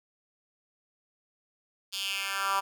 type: tone with high-pass filter sweep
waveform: 10% pulse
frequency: 196 Hz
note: G3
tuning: in tune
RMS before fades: -31 dBFS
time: 1.92-2.61 s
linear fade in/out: 20 ms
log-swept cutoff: 3900 to 1000 Hz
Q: 3
effects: none